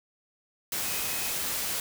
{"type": "tone in noise", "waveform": "sine", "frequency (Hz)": 2527, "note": "D#7", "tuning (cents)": 26, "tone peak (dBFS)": -41, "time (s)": [0.84, 1.32], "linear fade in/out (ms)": 2, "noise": "white", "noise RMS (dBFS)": -31, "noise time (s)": [0.72, 1.8], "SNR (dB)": -13, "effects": []}